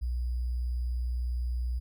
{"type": "tone with sample-and-hold", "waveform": "sine", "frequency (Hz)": 60.8, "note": "B1", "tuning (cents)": -26, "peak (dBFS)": -28, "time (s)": [0.01, 1.8], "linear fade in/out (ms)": 20, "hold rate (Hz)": 4900, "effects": []}